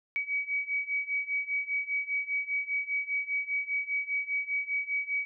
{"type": "beating tone pair", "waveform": "sine", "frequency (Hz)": [2267, 2272], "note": ["C#7", "C#7"], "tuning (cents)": [38, 42], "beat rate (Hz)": 5, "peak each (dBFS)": [-33, -31], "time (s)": [0.16, 5.25], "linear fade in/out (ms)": 0, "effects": []}